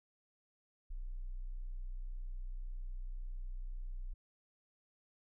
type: tone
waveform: sine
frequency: 30.92 Hz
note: B0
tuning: 3 cents sharp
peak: -39 dBFS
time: 0.9-4.14 s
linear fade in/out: 10 ms
effects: none